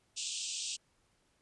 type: band-pass noise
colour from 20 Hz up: white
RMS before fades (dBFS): -39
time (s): 0.16-0.77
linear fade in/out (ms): 20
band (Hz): 2600 to 8400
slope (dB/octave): 96
effects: pink hiss -73 dBFS RMS until 1.41 s + resampled to 24000 Hz